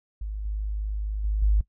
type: tone with level steps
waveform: sine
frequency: 51.91 Hz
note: G#1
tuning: in tune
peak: -29 / -26 / -22 / -17 dBFS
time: 0.21-1.61 s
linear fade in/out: 5 ms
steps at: 0.45 / 1.24 / 1.42 s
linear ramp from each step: 5 ms
effects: noise-tail reverb RT60 0.1 s tail -19 dB re dry